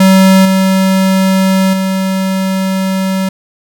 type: tone with level steps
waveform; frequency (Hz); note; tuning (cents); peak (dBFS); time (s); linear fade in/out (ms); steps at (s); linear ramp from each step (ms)
square; 190.3; F#3; +49; -4 / -8 / -12; 0-3.29; 5; 0.45 / 1.73; 5
effects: none